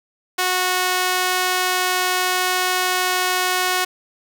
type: tone with high-pass filter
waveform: sawtooth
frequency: 366.6 Hz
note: F#4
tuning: 16 cents flat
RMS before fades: -20 dBFS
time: 0.38-3.85 s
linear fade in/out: 10 ms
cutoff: 850 Hz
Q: 0.62
effects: none